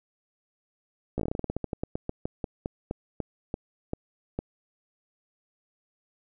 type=slowing click train; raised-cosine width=2 ms; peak=-16 dBFS; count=25; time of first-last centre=1.18-4.39 s; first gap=15 ms; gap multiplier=1.16; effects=none